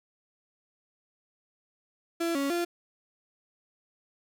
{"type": "tone with pitch steps", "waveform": "35% pulse", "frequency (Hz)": [336.1, 278.5, 345.6], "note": ["E4", "C#4", "F4"], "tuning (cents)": [34, 8, -18], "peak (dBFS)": -25, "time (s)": [2.2, 2.65], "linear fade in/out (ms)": 10, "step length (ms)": 150, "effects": []}